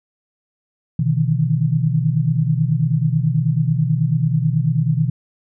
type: tone cluster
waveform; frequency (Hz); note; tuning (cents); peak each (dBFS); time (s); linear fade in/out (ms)
sine; 125.4 / 152.5 / 161.7; B2 / D#3 / E3; +27 / -34 / -33; -19; 0.99-5.1; 5
effects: none